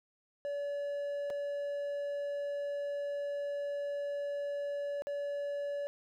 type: tone with dropouts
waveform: triangle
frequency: 572 Hz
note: D5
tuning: 46 cents flat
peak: -32 dBFS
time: 0.45-5.87 s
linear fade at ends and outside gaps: 0 ms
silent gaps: 1.301-1.305 / 5.021-5.07 s
effects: none